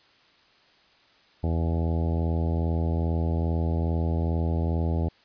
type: harmonic tone with a mistuned harmonic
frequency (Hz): 82.41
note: E2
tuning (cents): 0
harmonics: 1 / 2 / 3 / 4 / 5 / 6 / 7 / 8 / 9 / 10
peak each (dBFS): -24 / -30 / -34 / -36 / -38 / -40 / -41 / -42 / -43 / -44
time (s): 1.43-5.09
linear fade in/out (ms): 10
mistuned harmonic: 10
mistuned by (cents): +46
effects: white hiss -59 dBFS RMS until 5.24 s + resampled to 11025 Hz